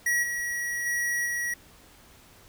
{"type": "tone with level steps", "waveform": "square", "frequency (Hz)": 1916, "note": "A#6", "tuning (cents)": 47, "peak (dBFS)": [-23, -29, -26, -28], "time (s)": [0.06, 1.54], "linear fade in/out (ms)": 5, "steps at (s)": [0.22, 0.85, 1.25], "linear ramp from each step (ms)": 20, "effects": ["pink hiss -54 dBFS RMS until 2.48 s"]}